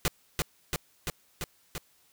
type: noise with echo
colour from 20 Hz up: pink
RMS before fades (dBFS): -26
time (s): 0.05-0.08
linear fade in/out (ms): 0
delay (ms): 340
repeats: 5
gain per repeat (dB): -2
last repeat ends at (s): 1.78
effects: white hiss -65 dBFS RMS until 2.12 s